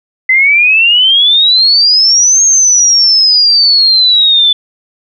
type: exponential two-way sweep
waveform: sine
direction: up then down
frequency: 2027 to 6510 to 3477 Hz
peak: -4 dBFS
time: 0.29-4.53 s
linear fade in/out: 5 ms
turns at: 2.43 s
effects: none